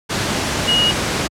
sine tone in noise, 2887 Hz, F#7, 43 cents flat, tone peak -13 dBFS, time 0.67-0.92 s, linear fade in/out 20 ms, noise pink, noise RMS -19 dBFS, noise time 0.09-1.28 s, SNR +3 dB, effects high-pass 80 Hz 12 dB/octave + low-pass 8000 Hz 12 dB/octave

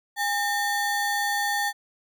square ring-modulated tone, 1318.5 Hz, E6, in tune, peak -21 dBFS, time 0.16-1.73 s, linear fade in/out 50 ms, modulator 500 Hz, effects none

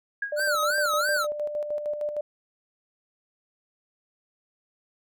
sine tone with exponential decay, 1641 Hz, G#6, 21 cents flat, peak -23 dBFS, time 0.22-0.42 s, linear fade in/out 5 ms, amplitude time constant 43 ms
sine tone with tremolo, 594 Hz, D5, 20 cents sharp, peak -25 dBFS, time 0.32-2.21 s, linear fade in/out 5 ms, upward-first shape square, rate 6.5 Hz, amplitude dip 50%
square tone with vibrato, 1411 Hz, F6, 17 cents sharp, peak -24 dBFS, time 0.36-1.27 s, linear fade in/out 50 ms, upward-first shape sine, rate 3 Hz, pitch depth 200 cents each way
effects none

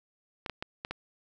clicks, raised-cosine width 0.3 ms, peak -19 dBFS, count 5, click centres 0.462 / 0.497 / 0.625 / 0.849 / 0.91 s, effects none

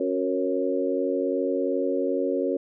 harmonic tone with a mistuned harmonic, 91.7 Hz, F#2, 15 cents flat, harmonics 3 / 4 / 5 / 6, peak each -28 / -28 / -28 / -28 dBFS, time 0-2.57 s, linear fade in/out 5 ms, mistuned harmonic 5, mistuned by +34 cents, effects none

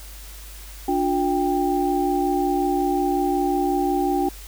sine tone cluster, 292.3 / 357.8 / 789 Hz, D4 / F4 / G5, -8 / +42 / +11 cents, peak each -23 dBFS, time 0.88-4.29 s, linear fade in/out 5 ms, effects added 50 Hz sine -38 dBFS peak until 4.47 s + white hiss -43 dBFS RMS until 4.47 s

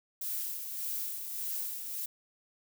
violet noise with tremolo, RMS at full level -35 dBFS, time 0.21-2.06 s, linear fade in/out 5 ms, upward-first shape sine, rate 1.7 Hz, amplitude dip 45%, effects none

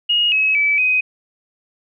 sine tone with pitch steps, 2872 / 2564 / 2302 / 2512 Hz, F7 / E7 / D7 / D#7, +48 / -49 / -35 / +16 cents, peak -13 dBFS, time 0.09-1.01 s, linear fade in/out 10 ms, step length 230 ms, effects none

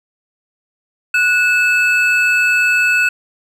triangle tone pair together, 1471 / 2613 Hz, F#6 / E7, -11 / -16 cents, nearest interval minor seventh, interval 995 cents, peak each -12 dBFS, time 1.14-3.09 s, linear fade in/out 5 ms, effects none

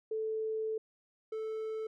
sine / triangle tone pair in turn, 438.8 / 438.8 Hz, A4 / A4, -5 / -5 cents, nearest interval unison, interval 0 cents, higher neither, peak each -32 / -33 dBFS, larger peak first, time 0.11-0.78 / 1.32-1.87 s, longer first, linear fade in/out 5 ms, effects none

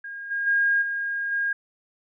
sine tone with level steps, 1624 Hz, G#6, 39 cents flat, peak -33 / -24 / -18 / -25 / -22 dBFS, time 0.04-1.53 s, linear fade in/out 5 ms, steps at 0.3 / 0.46 / 0.81 / 1.31 s, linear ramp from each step 20 ms, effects none

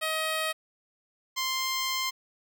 10% pulse tone pair in turn, 632 / 1049.8 Hz, D#5 / C6, +27 / +5 cents, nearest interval major sixth, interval 878 cents, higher second, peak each -19 dBFS, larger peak neither, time 0.01-0.53 / 1.36-2.11 s, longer second, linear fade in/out 20 ms, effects none

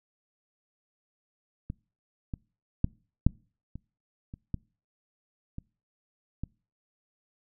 clicks, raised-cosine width 5 ms, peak -22 / -21 / -10 / -7 / -27 / -28 / -18 / -25 / -21 dBFS, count 9, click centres 1.701 / 2.338 / 2.844 / 3.266 / 3.756 / 4.339 / 4.543 / 5.584 / 6.436 s, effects noise-tail reverb RT60 0.4 s tail -26 dB re dry

